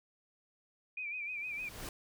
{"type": "tone with vibrato", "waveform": "sine", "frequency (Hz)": 2410, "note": "D7", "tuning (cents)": 44, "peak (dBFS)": -37, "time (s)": [0.97, 1.69], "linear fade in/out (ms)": 5, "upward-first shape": "sine", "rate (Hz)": 6.5, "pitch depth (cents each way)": 81}
{"type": "noise with exponential growth", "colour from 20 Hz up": "pink", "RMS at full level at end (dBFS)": -41, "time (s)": [1.15, 1.89], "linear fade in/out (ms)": 2, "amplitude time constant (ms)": 160}
{"effects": []}